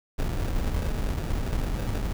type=noise with sample-and-hold; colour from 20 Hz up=brown; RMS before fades=-27 dBFS; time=0.18-2.13 s; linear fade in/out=10 ms; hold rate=1050 Hz; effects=none